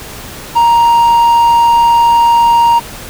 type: tone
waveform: triangle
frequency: 936 Hz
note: A#5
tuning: 7 cents sharp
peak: -3 dBFS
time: 0.55-2.8 s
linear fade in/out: 20 ms
effects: pink hiss -28 dBFS RMS until 3.09 s